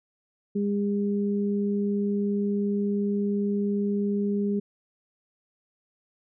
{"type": "tone pair together", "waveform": "sine", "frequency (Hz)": [202.8, 405.6], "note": ["G#3", "G#4"], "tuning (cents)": [-41, -41], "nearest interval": "octave", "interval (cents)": 1200, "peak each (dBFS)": [-24, -29], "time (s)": [0.55, 4.6], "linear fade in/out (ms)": 10, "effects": []}